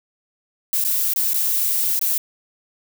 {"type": "noise with dropouts", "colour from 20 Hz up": "violet", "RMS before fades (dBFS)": -20, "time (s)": [0.73, 2.18], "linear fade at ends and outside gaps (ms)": 1, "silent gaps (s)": [[0.84, 0.848], [1.136, 1.16], [1.334, 1.342], [1.992, 2.013]], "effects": []}